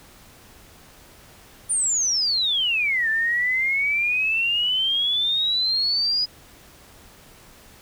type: exponential two-way sweep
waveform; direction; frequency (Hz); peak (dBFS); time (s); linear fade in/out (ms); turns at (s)
sine; down then up; 9450 to 1756 to 4982; -19; 1.69-6.26; 20; 3.09
effects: pink hiss -49 dBFS RMS until 7.81 s